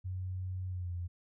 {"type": "tone with pitch glide", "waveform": "sine", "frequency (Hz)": [92.5, 87.81], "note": ["F#2", "F2"], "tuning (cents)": [0, 10], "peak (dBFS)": -35, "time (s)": [0.04, 1.08], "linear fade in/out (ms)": 20, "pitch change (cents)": -90, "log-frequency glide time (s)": [0.68, 0.92], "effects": []}